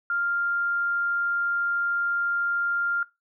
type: tone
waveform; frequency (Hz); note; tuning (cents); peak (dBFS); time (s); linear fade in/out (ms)
sine; 1396.9; F6; 0; -23; 0.1-3.03; 2
effects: noise-tail reverb RT60 0.2 s tail -18 dB re dry